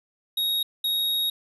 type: tone bursts at uneven times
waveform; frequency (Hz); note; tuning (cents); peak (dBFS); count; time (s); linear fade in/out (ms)
square; 3767; A#7; +17; -23; 2; 0.37-0.63 / 0.84-1.3; 5
effects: resampled to 32000 Hz + 10-bit